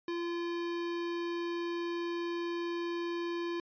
square tone, 343.1 Hz, F4, 31 cents flat, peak -34 dBFS, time 0.08-3.6 s, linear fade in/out 2 ms, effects resampled to 11025 Hz

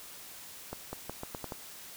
accelerating click train, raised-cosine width 1 ms, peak -23 dBFS, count 7, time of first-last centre 0.73-1.522 s, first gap 200 ms, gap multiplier 0.83, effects white hiss -48 dBFS RMS until 1.96 s

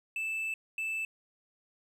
triangle tone bursts at uneven times, 2637 Hz, E7, in tune, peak -30 dBFS, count 2, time 0.16-0.54 / 0.78-1.05 s, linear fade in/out 2 ms, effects none

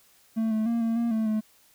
triangle tone with pitch steps, 223.2 / 218 / 232.7 / 227.5 / 234.1 / 220.9 / 216.1 Hz, A3 / A3 / A#3 / A#3 / A#3 / A3 / A3, +25 / -16 / -3 / -42 / +8 / +7 / -31 cents, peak -21 dBFS, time 0.36-1.41 s, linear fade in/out 20 ms, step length 150 ms, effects white hiss -60 dBFS RMS until 1.74 s

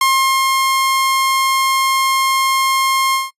sawtooth tone with ADSR envelope, 1067 Hz, C6, 34 cents sharp, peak -7 dBFS, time 0.01-3.31 s, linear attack 3 ms, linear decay 400 ms, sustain -2 dB, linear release 170 ms, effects noise-tail reverb RT60 0.1 s tail -23 dB re dry + resampled to 32000 Hz

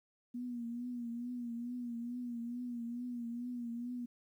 sine tone with vibrato, 240.1 Hz, B3, 49 cents flat, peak -38 dBFS, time 0.34-4.06 s, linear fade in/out 10 ms, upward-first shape triangle, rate 2.3 Hz, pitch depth 63 cents each way, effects 12-bit

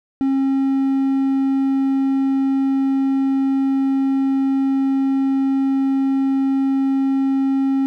triangle tone, 270.1 Hz, C#4, 45 cents flat, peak -13 dBFS, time 0.21-7.86 s, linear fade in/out 0 ms, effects none

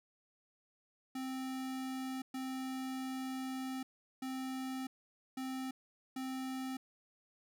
square tone bursts at uneven times, 261.6 Hz, C4, in tune, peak -39 dBFS, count 5, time 1.15-2.22 / 2.34-3.83 / 4.22-4.87 / 5.37-5.71 / 6.16-6.77 s, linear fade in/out 5 ms, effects none

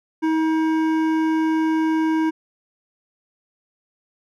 sine tone with hard clipping, 318.4 Hz, D#4, 40 cents sharp, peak -19 dBFS, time 0.22-2.31 s, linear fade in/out 20 ms, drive 12 dB, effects none

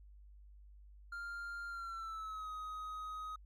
triangle tone with pitch glide, 1396.9 to 1259 Hz, F6 to D#6, 0 to +20 cents, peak -40 dBFS, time 1.12-3.36 s, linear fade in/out 5 ms, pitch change -180 cents, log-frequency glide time 1.68-2.5 s, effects added 50 Hz sine -55 dBFS peak until 3.45 s

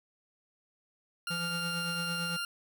20% pulse tone, 1396.9 Hz, F6, in tune, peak -28 dBFS, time 1.27-2.45 s, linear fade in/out 2 ms
square tone with tremolo, 170.3 Hz, F3, 43 cents flat, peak -35 dBFS, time 1.3-2.37 s, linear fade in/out 10 ms, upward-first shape triangle, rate 8.9 Hz, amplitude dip 55%
effects none

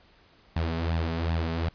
sawtooth tone with flanger, 82.41 Hz, E2, in tune, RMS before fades -28 dBFS, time 0.56-1.69 s, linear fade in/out 5 ms, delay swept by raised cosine 1.1 to 4.7 ms, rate 2.6 Hz, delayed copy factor +0.65, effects pink hiss -59 dBFS RMS until 1.74 s + resampled to 11025 Hz

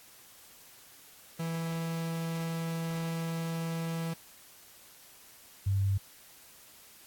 45% pulse / sine tone pair in turn, 164.81 / 98 Hz, E3 / G2, 0 / 0 cents, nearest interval major sixth, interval 900 cents, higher first, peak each -32 / -25 dBFS, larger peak second, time 1.39-4.14 / 5.66-5.98 s, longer first, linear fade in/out 10 ms, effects white hiss -55 dBFS RMS until 7.06 s + AAC 64 kbps

